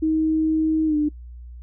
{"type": "tone with pitch glide", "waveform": "sine", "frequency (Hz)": [315.4, 298.9], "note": ["D#4", "D4"], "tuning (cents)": [24, 31], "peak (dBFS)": -17, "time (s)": [0.02, 1.09], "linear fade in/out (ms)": 10, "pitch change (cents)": -93, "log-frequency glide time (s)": [0.86, 0.96], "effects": ["noise-tail reverb RT60 0.1 s tail -24 dB re dry", "added 60 Hz sine -36 dBFS peak until 1.62 s"]}